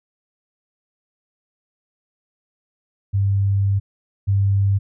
sine tone pair in turn, 99 / 99 Hz, G2 / G2, +18 / +18 cents, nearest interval unison, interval 0 cents, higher neither, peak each -15 / -14 dBFS, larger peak second, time 3.13-3.8 / 4.27-4.79 s, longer first, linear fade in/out 20 ms, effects none

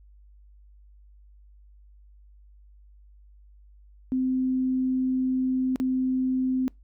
sine tone with dropouts, 258.5 Hz, C4, 21 cents flat, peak -22 dBFS, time 4.12-6.68 s, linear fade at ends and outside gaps 0 ms, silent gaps 5.759-5.8 s, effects noise-tail reverb RT60 0.2 s tail -26 dB re dry + added 50 Hz sine -50 dBFS peak until 6.83 s

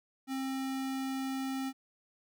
square tone, 266.2 Hz, C4, 30 cents sharp, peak -34 dBFS, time 0.27-1.73 s, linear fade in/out 50 ms, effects none

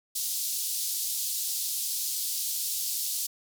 white band-pass noise, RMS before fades -31 dBFS, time 0.15-3.27 s, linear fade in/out 10 ms, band 3900 to 16000 Hz, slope 24 dB/octave, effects none

